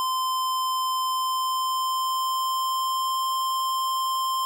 square tone with pitch glide, 1035 to 1048.2 Hz, C6 to C6, -19 to +3 cents, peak -24 dBFS, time 0-4.45 s, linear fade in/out 0 ms, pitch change +22 cents, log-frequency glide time 1.07-3.22 s, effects none

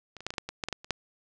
clicks, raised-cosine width 0.2 ms, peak -26 / -26 / -14 / -17 / -26 / -12 / -19 / -14 / -15 / -14 / -29 / -10 dBFS, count 12, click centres 0.167 / 0.206 / 0.266 / 0.305 / 0.339 / 0.382 / 0.49 / 0.638 / 0.686 / 0.727 / 0.845 / 0.907 s, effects resampled to 24000 Hz + 8-bit

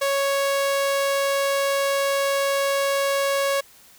sawtooth tone, 554.4 Hz, C#5, in tune, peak -16 dBFS, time 0.01-3.61 s, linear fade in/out 10 ms, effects white hiss -51 dBFS RMS until 3.98 s

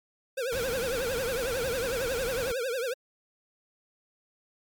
square tone with vibrato, 497.5 Hz, B4, 13 cents sharp, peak -29 dBFS, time 0.37-2.94 s, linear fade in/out 10 ms, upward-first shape triangle, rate 11 Hz, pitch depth 190 cents each way
pink noise, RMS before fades -37 dBFS, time 0.52-2.52 s, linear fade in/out 5 ms
effects MP3 96 kbps

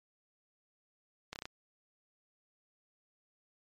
slowing click train, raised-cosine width 0.2 ms, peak -23 dBFS, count 5, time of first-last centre 1.33-1.455 s, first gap 29 ms, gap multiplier 1.05, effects MP3 96 kbps

